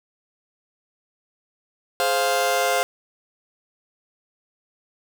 sawtooth chord, F minor, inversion first, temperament just, 419.1 / 523.8 / 698.5 Hz, Ab4 / C5 / F5, +16 / +2 / 0 cents, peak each -24 / -19 / -18 dBFS, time 2-2.83 s, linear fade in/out 0 ms, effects none

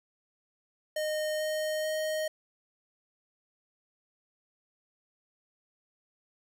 square tone with pitch steps, 615 / 618.9 / 622.9 Hz, D#5 / D#5 / D#5, -20 / -9 / +2 cents, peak -30 dBFS, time 0.96-2.28 s, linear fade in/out 5 ms, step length 440 ms, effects none

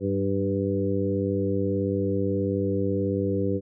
harmonic tone with a mistuned harmonic, 98.4 Hz, G2, 7 cents sharp, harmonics 1 / 2 / 3 / 4 / 5, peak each -29 / -29 / -29 / -29 / -29 dBFS, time 0-3.61 s, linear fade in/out 50 ms, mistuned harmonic 2, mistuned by -28 cents, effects none

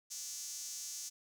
sawtooth tone with high-pass filter, 290.8 Hz, D4, 17 cents flat, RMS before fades -44 dBFS, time 0.1-1.1 s, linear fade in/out 20 ms, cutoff 6200 Hz, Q 3.7, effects none

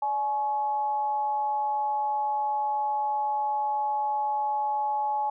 sine tone with amplitude modulation, 846 Hz, G#5, 32 cents sharp, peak -22 dBFS, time 0.02-5.3 s, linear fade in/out 5 ms, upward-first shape sine, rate 257 Hz, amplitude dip 50%, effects none

